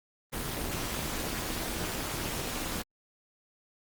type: noise with amplitude modulation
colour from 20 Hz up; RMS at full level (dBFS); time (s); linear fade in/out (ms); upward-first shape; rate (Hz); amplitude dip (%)
pink; -30; 0.32-2.83; 20; sine; 279; 100
effects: Opus 24 kbps